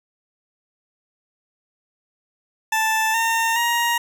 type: tone with pitch steps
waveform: 20% pulse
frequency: 880 / 911 / 943.2 Hz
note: A5 / A#5 / A#5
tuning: 0 / -40 / +20 cents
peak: -13 dBFS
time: 2.72-3.98 s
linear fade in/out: 5 ms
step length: 420 ms
effects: none